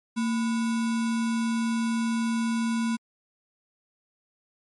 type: tone with sample-and-hold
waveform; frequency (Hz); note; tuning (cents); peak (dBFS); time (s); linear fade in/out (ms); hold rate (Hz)
sine; 228.5; A#3; -34; -23; 0.16-2.97; 20; 1225
effects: MP3 48 kbps